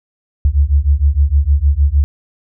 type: beating tone pair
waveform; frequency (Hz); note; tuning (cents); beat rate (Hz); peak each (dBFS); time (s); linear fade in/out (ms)
sine; 68.3 / 74.8; C#2 / D2; -25 / +32; 6.5; -12; 0.45-2.04; 0
effects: none